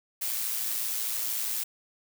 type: noise with amplitude modulation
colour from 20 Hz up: blue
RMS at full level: -29 dBFS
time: 0.21-1.64 s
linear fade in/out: 10 ms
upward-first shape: sine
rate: 113 Hz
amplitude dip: 40%
effects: none